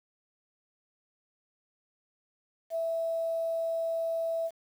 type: tone with quantisation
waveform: sine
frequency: 659.3 Hz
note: E5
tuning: in tune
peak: -28 dBFS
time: 2.7-4.51 s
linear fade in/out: 50 ms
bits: 9
effects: none